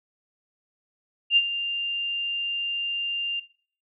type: tone with ADSR envelope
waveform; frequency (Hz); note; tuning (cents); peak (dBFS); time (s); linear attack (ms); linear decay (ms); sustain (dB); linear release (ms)
sine; 2794; F7; 0; -13; 1.3-3.4; 66; 44; -13; 8
effects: noise-tail reverb RT60 0.5 s tail -18 dB re dry